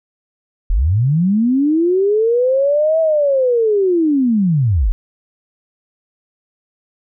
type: linear two-way sweep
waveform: sine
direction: up then down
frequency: 34.65 to 653 to 34.65 Hz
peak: -11 dBFS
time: 0.7-4.92 s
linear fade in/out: 0 ms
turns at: 3 s
effects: none